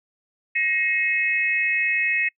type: tone cluster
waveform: sine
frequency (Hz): 1881 / 2157 / 2568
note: A#6 / C#7 / E7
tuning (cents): +15 / -48 / -46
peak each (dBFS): -24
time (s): 0.55-2.29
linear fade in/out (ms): 10
effects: noise-tail reverb RT60 0.1 s tail -26 dB re dry